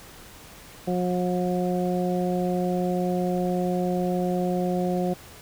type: harmonic tone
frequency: 180 Hz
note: F#3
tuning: 47 cents flat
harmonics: 1 / 2 / 3 / 4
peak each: -25 / -28 / -30 / -31 dBFS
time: 0.87-5.14 s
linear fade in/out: 10 ms
effects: pink hiss -46 dBFS RMS until 5.41 s